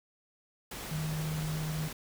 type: tone in noise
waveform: sine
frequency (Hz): 155.3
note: D#3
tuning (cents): -3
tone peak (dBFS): -32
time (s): 0.91-1.88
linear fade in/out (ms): 5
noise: pink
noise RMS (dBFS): -41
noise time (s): 0.71-1.93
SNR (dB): +6
effects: none